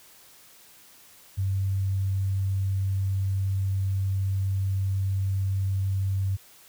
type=tone; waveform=sine; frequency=96.7 Hz; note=G2; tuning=23 cents flat; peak=-23 dBFS; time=1.37-6.37 s; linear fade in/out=20 ms; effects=white hiss -53 dBFS RMS until 6.68 s